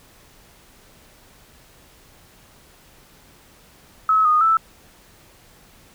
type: tone with pitch steps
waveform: sine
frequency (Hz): 1288 / 1234 / 1319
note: E6 / D#6 / E6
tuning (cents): -41 / -15 / +1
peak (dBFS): -13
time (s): 4.09-4.57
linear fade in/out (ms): 2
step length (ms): 160
effects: pink hiss -51 dBFS RMS until 5.94 s